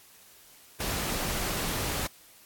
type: noise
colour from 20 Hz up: pink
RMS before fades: -31 dBFS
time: 0.8-2.07 s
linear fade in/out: 5 ms
effects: white hiss -55 dBFS RMS until 2.45 s + AAC 64 kbps